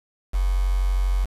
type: tone with quantisation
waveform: sine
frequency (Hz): 46.26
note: F#1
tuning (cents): 0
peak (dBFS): -18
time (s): 0.33-1.26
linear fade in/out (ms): 20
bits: 6
effects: resampled to 32000 Hz